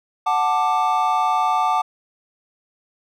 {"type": "chord", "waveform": "triangle", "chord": "D major", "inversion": "first", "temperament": "equal with one note detuned", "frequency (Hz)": [740, 880, 1180.1], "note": ["F#5", "A5", "D6"], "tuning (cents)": [0, 0, 8], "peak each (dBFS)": -19, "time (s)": [0.26, 1.82], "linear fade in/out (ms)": 10, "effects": []}